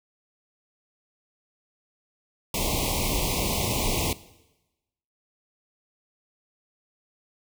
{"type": "band-stop noise", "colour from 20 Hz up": "pink", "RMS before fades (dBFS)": -26, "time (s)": [2.54, 4.13], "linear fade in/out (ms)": 2, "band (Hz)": [1100, 2100], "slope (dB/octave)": 96, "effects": ["noise-tail reverb RT60 1.0 s tail -18 dB re dry"]}